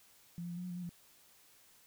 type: tone with pitch steps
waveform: sine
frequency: 172.1 / 174.2 / 172.6 / 178.5 / 181.3 / 175.1 / 179.4 / 172.8 Hz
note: F3 / F3 / F3 / F3 / F#3 / F3 / F3 / F3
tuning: -25 / -4 / -20 / +38 / -35 / +5 / +47 / -18 cents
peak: -39 dBFS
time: 0.38-0.892 s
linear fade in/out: 0 ms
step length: 64 ms
effects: white hiss -64 dBFS RMS until 1.86 s